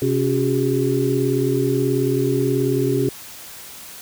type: tone cluster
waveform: sine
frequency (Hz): 130.8 / 279.6 / 369.4 / 407.9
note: C3 / C#4 / F#4 / G#4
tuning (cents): 0 / +15 / -3 / -31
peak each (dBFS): -22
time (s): 0.02-3.09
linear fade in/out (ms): 2
effects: white hiss -38 dBFS RMS until 4.01 s